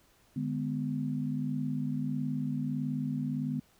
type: chord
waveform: sine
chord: G# diminished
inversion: second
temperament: just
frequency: 149.51 / 207.7 / 249.2 Hz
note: D3 / G#3 / B3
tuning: +31 / 0 / +16 cents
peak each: -34 / -37 / -33 dBFS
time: 0.36-3.6 s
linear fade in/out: 5 ms
effects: pink hiss -65 dBFS RMS until 3.79 s